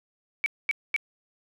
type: tone bursts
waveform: sine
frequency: 2278 Hz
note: C#7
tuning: 47 cents sharp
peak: -21 dBFS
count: 3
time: 0.44-0.963 s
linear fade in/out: 0 ms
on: 21 ms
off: 230 ms
effects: none